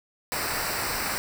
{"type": "noise with comb filter", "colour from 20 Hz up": "pink", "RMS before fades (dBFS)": -29, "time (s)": [0.32, 1.18], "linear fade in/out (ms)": 0, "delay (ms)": 0.3, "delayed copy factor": -0.7, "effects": []}